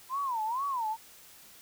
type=tone with vibrato; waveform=sine; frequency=987.8 Hz; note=B5; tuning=in tune; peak=-29 dBFS; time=0.09-0.97 s; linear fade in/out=50 ms; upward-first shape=sine; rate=2.2 Hz; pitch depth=240 cents each way; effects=white hiss -54 dBFS RMS until 1.61 s